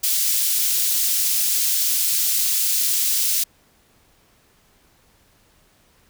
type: high-pass noise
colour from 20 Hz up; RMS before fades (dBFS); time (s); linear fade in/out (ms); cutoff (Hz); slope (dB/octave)
white; -20; 0.03-3.44; 10; 3900; 12
effects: pink hiss -58 dBFS RMS until 6.09 s